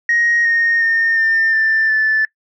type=tone with pitch steps; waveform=sine; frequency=1878 / 1852.1 / 1826.6 / 1801.5 / 1776.7 / 1752.2 Hz; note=A#6 / A#6 / A#6 / A6 / A6 / A6; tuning=+12 / -12 / -36 / +40 / +16 / -8 cents; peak=-11 dBFS; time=0.09-2.25 s; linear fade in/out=2 ms; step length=360 ms; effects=noise-tail reverb RT60 0.1 s tail -21 dB re dry + tanh soft clip ceiling -8 dBFS